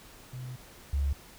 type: tone pair in turn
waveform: sine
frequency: 126.9 / 69.96 Hz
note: B2 / C#2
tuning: +47 / +17 cents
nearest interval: minor seventh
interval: 1030 cents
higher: first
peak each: -37 / -25 dBFS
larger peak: second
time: 0.33-0.56 / 0.93-1.13 s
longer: first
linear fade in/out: 5 ms
effects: pink hiss -52 dBFS RMS until 1.38 s